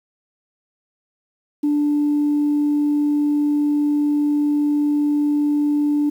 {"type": "tone", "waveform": "sine", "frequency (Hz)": 293.7, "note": "D4", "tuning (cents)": 0, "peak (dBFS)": -14, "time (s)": [1.63, 6.1], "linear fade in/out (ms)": 10, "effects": ["tanh soft clip ceiling -12 dBFS", "8-bit"]}